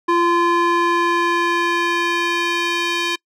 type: tone with band-pass filter sweep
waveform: square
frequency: 343.9 Hz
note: F4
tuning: 27 cents flat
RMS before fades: -18 dBFS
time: 0.08-3.16 s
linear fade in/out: 10 ms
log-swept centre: 950 to 2900 Hz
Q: 1.2
effects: noise-tail reverb RT60 0.1 s tail -25 dB re dry